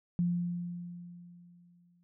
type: tone with exponential decay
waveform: sine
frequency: 174.61 Hz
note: F3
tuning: in tune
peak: -25 dBFS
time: 0.19-2.03 s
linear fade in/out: 0 ms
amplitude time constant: 400 ms
effects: none